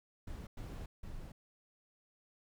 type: noise bursts at uneven times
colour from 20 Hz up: brown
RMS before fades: -45 dBFS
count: 3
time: 0.27-0.47 / 0.57-0.86 / 1.03-1.32 s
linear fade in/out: 5 ms
effects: none